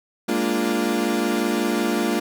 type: chord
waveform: 35% pulse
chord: Bb dominant seventh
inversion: third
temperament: equal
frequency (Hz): 207.7 / 233.1 / 293.7 / 349.2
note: Ab3 / Bb3 / D4 / F4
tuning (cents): 0 / 0 / 0 / 0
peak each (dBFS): -25 / -23 / -25 / -23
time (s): 0.28-2.2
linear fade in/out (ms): 10
effects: none